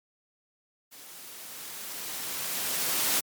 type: noise with level ramp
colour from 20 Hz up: white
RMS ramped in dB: -48 to -25 dBFS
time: 0.91-3.21 s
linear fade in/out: 20 ms
effects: high-pass 150 Hz 12 dB/octave + MP3 96 kbps